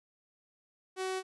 sawtooth tone, 376.1 Hz, F#4, 28 cents sharp, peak -29 dBFS, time 0.96-1.23 s, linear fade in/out 50 ms, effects resampled to 24000 Hz

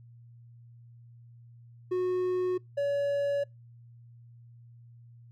triangle tone pair in turn, 365.3 / 567.3 Hz, F#4 / C#5, -22 / +40 cents, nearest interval minor sixth, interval 762 cents, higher second, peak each -24 dBFS, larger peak neither, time 1.91-2.58 / 2.77-3.44 s, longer neither, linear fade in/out 10 ms, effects noise-tail reverb RT60 0.2 s tail -26 dB re dry + added 118 Hz sine -50 dBFS peak until 5.31 s

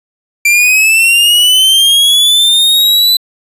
45% pulse linear sweep, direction up, 2349 to 4012 Hz, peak -5 dBFS, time 0.45-3.17 s, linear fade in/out 5 ms, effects resampled to 32000 Hz

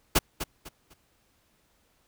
pink noise with echo, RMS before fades -20 dBFS, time 0.15-0.19 s, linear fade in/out 10 ms, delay 250 ms, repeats 3, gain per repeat -11 dB, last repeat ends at 0.94 s, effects pink hiss -68 dBFS RMS until 2.07 s

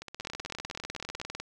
two click trains, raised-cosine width 0.2 ms, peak -23 / -19 dBFS, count 20 / 25, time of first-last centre 0.02-1.215 / 0.2-1.4 s, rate 15.9 / 20 Hz, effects none

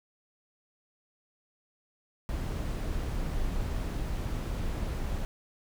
brown noise, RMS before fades -32 dBFS, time 2.29-5.25 s, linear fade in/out 0 ms, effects none

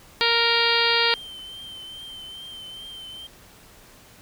harmonic tone, 466.2 Hz, A#4, in tune, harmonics 1 / 2 / 3 / 4 / 5 / 6 / 7 / 8 / 9 / 10, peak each -27 / -27 / -27 / -27 / -27 / -27 / -27 / -27 / -27 / -27 dBFS, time 0.21-1.14 s, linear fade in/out 0 ms
triangle tone with vibrato, 3114 Hz, G7, 12 cents flat, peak -35 dBFS, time 1.1-3.27 s, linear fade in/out 5 ms, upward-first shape triangle, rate 2.4 Hz, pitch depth 35 cents each way
effects pink hiss -50 dBFS RMS until 4.21 s

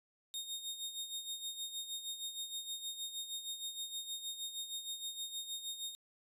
sawtooth tone with tremolo, 3700 Hz, A#7, 14 cents flat, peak -35 dBFS, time 0.34-5.95 s, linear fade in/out 0 ms, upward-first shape sine, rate 6.4 Hz, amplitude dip 65%, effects resampled to 32000 Hz

